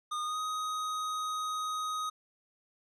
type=tone with pitch glide; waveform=square; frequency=1223 to 1253.8 Hz; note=D#6 to D#6; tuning=-30 to +13 cents; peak=-33 dBFS; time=0.11-2.1 s; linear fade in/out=10 ms; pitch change=+43 cents; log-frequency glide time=0.23-0.39 s; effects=low-pass 9000 Hz 12 dB/octave